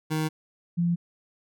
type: tone pair in turn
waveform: 25% pulse / sine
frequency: 156.4 / 172.04 Hz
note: D#3 / F3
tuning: +9 / -26 cents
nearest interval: major second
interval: 165 cents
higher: second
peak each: -21 dBFS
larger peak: neither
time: 0.1-0.29 / 0.77-0.96 s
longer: neither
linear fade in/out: 20 ms
effects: none